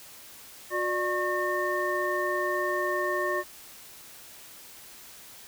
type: tone cluster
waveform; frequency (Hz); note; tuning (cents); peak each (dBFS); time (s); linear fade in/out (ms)
sine; 361.7 / 595 / 1092 / 1818; F#4 / D5 / C#6 / A#6; -39 / +22 / -26 / -44; -31; 0.7-3.44; 50
effects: white hiss -48 dBFS RMS until 5.47 s